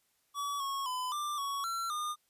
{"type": "tone with pitch steps", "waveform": "square", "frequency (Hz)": [1140, 1098, 1008, 1184, 1117, 1350, 1215], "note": ["C#6", "C#6", "B5", "D6", "C#6", "E6", "D#6"], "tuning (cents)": [48, -17, 35, 14, 13, 41, -42], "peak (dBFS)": -34, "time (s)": [0.34, 2.16], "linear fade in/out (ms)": 50, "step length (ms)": 260, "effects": ["white hiss -74 dBFS RMS until 2.29 s", "resampled to 32000 Hz"]}